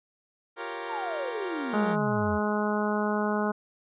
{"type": "chord", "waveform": "15% pulse", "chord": "G half-diminished seventh", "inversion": "third", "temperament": "equal", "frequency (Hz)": [349.2, 392, 466.2, 554.4], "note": ["F4", "G4", "Bb4", "Db5"], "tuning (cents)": [0, 0, 0, 0], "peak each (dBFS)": [-33, -34, -30, -35], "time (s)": [0.56, 1.97], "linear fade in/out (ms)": 50}
{"type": "exponential sweep", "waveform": "sine", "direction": "down", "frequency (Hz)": [987.8, 77.78], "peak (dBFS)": -31, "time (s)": [0.87, 2.4], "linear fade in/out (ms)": 50}
{"type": "harmonic tone", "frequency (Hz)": 209.8, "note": "G#3", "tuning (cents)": 18, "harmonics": [1, 2, 3, 4, 5, 6, 7], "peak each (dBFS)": [-28, -31, -33, -34, -35, -36, -36], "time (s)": [1.73, 3.52], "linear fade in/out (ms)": 10}
{"effects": ["resampled to 8000 Hz"]}